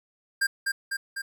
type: tone with echo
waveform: square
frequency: 1599 Hz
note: G6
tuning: 34 cents sharp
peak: -22 dBFS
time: 0.41-0.47 s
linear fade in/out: 10 ms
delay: 250 ms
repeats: 3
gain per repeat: -3 dB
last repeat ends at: 1.22 s
effects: none